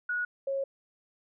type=tone pair in turn; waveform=sine; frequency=1458 / 546.1 Hz; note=F#6 / C#5; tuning=-26 / -26 cents; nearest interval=octave + perfect fourth; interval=1700 cents; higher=first; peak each=-28 dBFS; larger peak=neither; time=0.09-0.25 / 0.47-0.64 s; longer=second; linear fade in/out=5 ms; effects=none